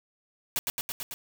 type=noise with echo; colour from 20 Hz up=white; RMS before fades=-28 dBFS; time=0.56-0.59 s; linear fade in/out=0 ms; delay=110 ms; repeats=5; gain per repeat=-2 dB; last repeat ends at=1.14 s; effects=none